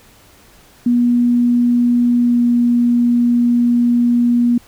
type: tone with pitch glide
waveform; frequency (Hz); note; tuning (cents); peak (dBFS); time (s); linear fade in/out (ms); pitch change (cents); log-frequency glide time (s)
sine; 241.5 to 240; B3 to B3; -39 to -49; -10; 0.86-4.58; 5; -10; 2.19-2.42
effects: pink hiss -47 dBFS RMS until 4.67 s